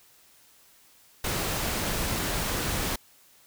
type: noise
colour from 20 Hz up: pink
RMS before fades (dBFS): -29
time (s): 1.24-2.96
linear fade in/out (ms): 5
effects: white hiss -58 dBFS RMS until 3.46 s